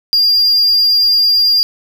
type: tone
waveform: triangle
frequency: 4803 Hz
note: D8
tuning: 38 cents sharp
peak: -7 dBFS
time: 0.13-1.63 s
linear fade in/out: 0 ms
effects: none